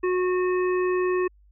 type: harmonic tone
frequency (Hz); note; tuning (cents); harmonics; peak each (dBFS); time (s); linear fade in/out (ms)
364.9; F#4; -24; 1 / 3 / 5 / 7; -21 / -31 / -35 / -38; 0.03-1.28; 10
effects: added 50 Hz sine -53 dBFS peak until 1.51 s